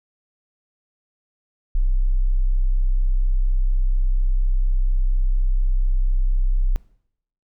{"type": "tone", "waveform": "sine", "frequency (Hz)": 32.11, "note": "C1", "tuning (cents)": -32, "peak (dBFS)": -15, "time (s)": [1.75, 6.76], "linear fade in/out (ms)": 0, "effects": ["noise-tail reverb RT60 0.7 s tail -21 dB re dry"]}